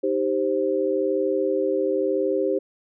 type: chord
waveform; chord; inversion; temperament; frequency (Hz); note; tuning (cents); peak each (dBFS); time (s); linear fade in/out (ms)
sine; C minor; first; equal with one note detuned; 311.1 / 392 / 525.1; Eb4 / G4 / C5; 0 / 0 / +6; -27 / -23 / -24; 0.03-2.59; 10
effects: none